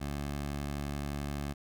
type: tone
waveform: 15% pulse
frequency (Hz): 71.6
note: D2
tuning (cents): -43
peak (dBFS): -28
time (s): 0-1.54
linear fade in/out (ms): 20
effects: none

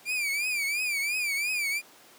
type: tone with vibrato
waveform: 40% pulse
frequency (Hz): 2358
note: D7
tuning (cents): +6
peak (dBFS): -26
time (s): 0.05-1.82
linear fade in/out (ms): 50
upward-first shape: triangle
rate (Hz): 2.9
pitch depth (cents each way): 140
effects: pink hiss -53 dBFS RMS until 2.18 s + high-pass 300 Hz 12 dB/octave

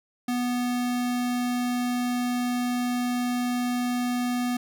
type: tone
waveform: square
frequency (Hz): 245.7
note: B3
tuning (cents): -9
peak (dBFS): -25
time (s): 0.28-4.57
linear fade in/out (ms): 5
effects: none

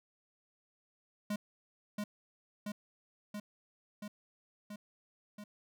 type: tone with echo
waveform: square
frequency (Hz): 207.7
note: G#3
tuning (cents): 0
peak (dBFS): -34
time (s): 1.3-1.36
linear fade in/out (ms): 5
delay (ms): 680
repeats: 6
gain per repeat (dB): -2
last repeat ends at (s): 5.44
effects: none

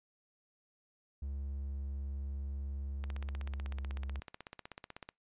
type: tone with pitch glide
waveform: triangle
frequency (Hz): 69.2 to 68.13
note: C#2 to C#2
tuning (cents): -2 to -29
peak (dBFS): -35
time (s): 1.22-4.2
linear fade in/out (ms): 5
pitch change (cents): -27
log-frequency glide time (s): 3.52-3.82
type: click train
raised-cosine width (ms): 0.3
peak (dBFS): -29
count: 34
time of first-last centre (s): 3.04-5.09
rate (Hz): 16.1
effects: noise-tail reverb RT60 0.2 s tail -26 dB re dry + resampled to 8000 Hz

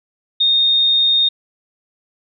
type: tone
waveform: sine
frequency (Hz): 3685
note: A#7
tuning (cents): -21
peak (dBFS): -11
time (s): 0.4-1.29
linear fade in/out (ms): 10
effects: none

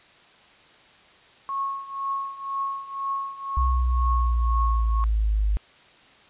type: tone with tremolo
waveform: sine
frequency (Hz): 1096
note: C#6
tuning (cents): -20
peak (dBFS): -23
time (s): 1.49-5.04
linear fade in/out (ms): 0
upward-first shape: triangle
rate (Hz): 2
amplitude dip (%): 85
type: linear sweep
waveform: sine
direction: down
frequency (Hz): 64 to 51.1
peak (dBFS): -19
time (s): 3.57-5.57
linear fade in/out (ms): 0
effects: white hiss -53 dBFS RMS until 6.29 s + resampled to 8000 Hz

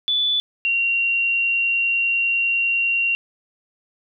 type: tone pair in turn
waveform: sine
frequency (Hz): 3471 / 2755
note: A7 / F7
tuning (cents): -24 / -24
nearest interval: major third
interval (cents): 400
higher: first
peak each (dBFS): -17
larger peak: neither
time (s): 0.08-0.4 / 0.65-3.15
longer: second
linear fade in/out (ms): 0
effects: none

